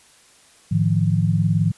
sine tone cluster, 106.8 / 153.1 / 171.8 Hz, G#2 / D#3 / F3, +49 / -28 / -28 cents, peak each -20 dBFS, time 0.71-1.72 s, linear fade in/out 10 ms, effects white hiss -52 dBFS RMS until 1.77 s + resampled to 24000 Hz

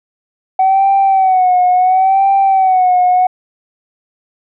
sine tone with vibrato, 754 Hz, F#5, 32 cents sharp, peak -6 dBFS, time 0.59-3.27 s, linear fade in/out 5 ms, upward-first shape sine, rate 0.72 Hz, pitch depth 70 cents each way, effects tanh soft clip ceiling -4 dBFS

